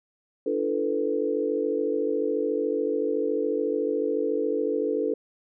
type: chord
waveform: sine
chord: B half-diminished seventh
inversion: first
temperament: equal with one note detuned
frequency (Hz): 293.7 / 340.9 / 440 / 493.9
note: D4 / F4 / A4 / B4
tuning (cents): 0 / -42 / 0 / 0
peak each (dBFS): -30 / -32 / -26 / -29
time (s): 0.46-5.14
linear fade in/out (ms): 5
effects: none